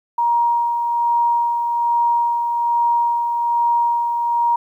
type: tone with tremolo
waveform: sine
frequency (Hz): 944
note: A#5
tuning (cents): +22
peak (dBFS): -13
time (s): 0.18-4.56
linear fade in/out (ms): 5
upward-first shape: sine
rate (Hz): 1.2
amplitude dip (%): 40
effects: 9-bit